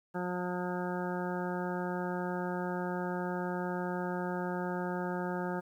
harmonic tone, 179.4 Hz, F3, 47 cents sharp, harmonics 1 / 2 / 3 / 4 / 5 / 7 / 8 / 9, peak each -36 / -38 / -41 / -43 / -41 / -46 / -46 / -46 dBFS, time 0.14-5.61 s, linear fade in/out 20 ms, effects 11-bit

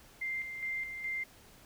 sine tone with tremolo, 2093 Hz, C7, in tune, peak -33 dBFS, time 0.21-1.24 s, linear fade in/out 10 ms, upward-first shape square, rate 2.4 Hz, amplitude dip 50%, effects pink hiss -58 dBFS RMS until 1.65 s

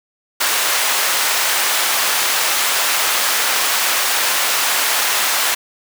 pink high-pass noise, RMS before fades -17 dBFS, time 0.4-5.55 s, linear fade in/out 10 ms, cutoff 960 Hz, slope 12 dB/octave, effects none

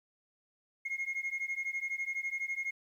sine beating tone pair, 2145 / 2157 Hz, C7 / C#7, +42 / -48 cents, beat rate 12 Hz, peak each -35 / -35 dBFS, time 0.85-2.71 s, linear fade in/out 10 ms, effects tanh soft clip ceiling -30 dBFS + 11-bit

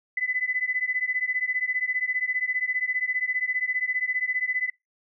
sine beating tone pair, 2000 / 2015 Hz, B6 / B6, +21 / +34 cents, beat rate 15 Hz, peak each -27 dBFS, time 0.17-4.7 s, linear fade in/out 5 ms, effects noise-tail reverb RT60 0.2 s tail -26 dB re dry

